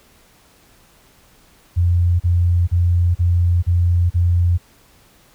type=tone bursts; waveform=sine; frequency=87.31 Hz; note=F2; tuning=in tune; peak=-12 dBFS; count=6; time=1.76-4.58 s; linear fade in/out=20 ms; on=440 ms; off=36 ms; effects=pink hiss -52 dBFS RMS until 5.34 s